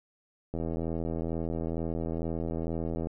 click train, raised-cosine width 2 ms, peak -20 dBFS, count 209, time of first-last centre 0.54-3.07 s, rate 82.2 Hz, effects none

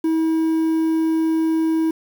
triangle tone with quantisation, 321.8 Hz, E4, 42 cents flat, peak -14 dBFS, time 0.04-1.91 s, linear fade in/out 5 ms, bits 7, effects none

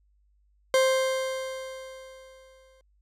40% pulse tone with exponential decay, 525 Hz, C5, 6 cents sharp, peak -17 dBFS, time 0.74-2.81 s, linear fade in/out 1 ms, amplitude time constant 450 ms, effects added 50 Hz sine -62 dBFS peak until 3.01 s + low-pass 11000 Hz 12 dB/octave

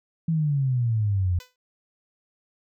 sine exponential sweep, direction down, 166.8 to 85.7 Hz, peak -20 dBFS, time 0.28-1.39 s, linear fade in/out 5 ms
5% pulse tone with exponential decay, 501 Hz, B4, 25 cents sharp, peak -28 dBFS, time 1.4-1.56 s, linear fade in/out 2 ms, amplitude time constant 34 ms
effects none

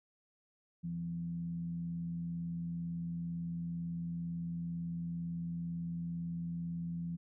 sine tone with frequency modulation, 170 Hz, F3, 46 cents flat, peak -36 dBFS, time 0.83-7.17 s, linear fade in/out 20 ms, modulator 82.1 Hz, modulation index 0.27, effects none

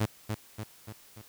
sawtooth tone with echo, 107.5 Hz, A2, 40 cents flat, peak -21 dBFS, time 0-0.06 s, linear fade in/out 10 ms, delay 290 ms, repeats 4, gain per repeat -5 dB, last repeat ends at 1.22 s, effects white hiss -56 dBFS RMS until 1.28 s

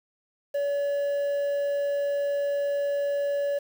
triangle tone with quantisation, 569 Hz, C#5, 45 cents sharp, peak -22 dBFS, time 0.54-3.59 s, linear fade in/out 10 ms, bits 8, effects none

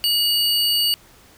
square tone pair together, 2900 / 4558 Hz, F#7 / C#8, -35 / +47 cents, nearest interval minor sixth, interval 782 cents, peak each -20 dBFS, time 0.04-0.94 s, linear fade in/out 0 ms, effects pink hiss -50 dBFS RMS until 1.37 s

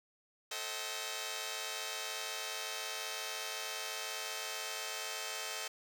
5% pulse chord, A diminished seventh, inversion none, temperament just, 440 / 528 / 633.6 / 760.3 Hz, A4 / C5 / Eb5 / Gb5, 0 / +16 / +31 / +47 cents, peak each -33 / -35 / -32 / -34 dBFS, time 0.51-5.68 s, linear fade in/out 5 ms, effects none

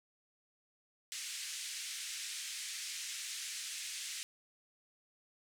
white band-pass noise, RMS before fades -43 dBFS, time 1.12-4.23 s, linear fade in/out 0 ms, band 1900 to 8700 Hz, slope 24 dB/octave, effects none

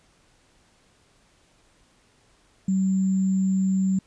sine tone with sample-and-hold, 190.1 Hz, F#3, 47 cents sharp, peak -19 dBFS, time 2.68-3.99 s, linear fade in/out 5 ms, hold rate 7350 Hz, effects pink hiss -61 dBFS RMS until 4.06 s + resampled to 22050 Hz

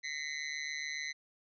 sawtooth tone with amplitude modulation, 2023 Hz, B6, 41 cents sharp, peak -29 dBFS, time 0.03-1.13 s, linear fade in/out 20 ms, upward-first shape sine, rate 147 Hz, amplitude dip 95%, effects resampled to 16000 Hz

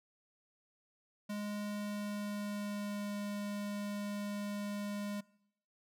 square tone with pitch glide, 207 to 204.7 Hz, G#3 to G#3, -5 to -25 cents, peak -38 dBFS, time 1.29-5.21 s, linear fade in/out 10 ms, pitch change -20 cents, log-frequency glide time 1.63-3.16 s, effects noise-tail reverb RT60 0.8 s tail -23 dB re dry

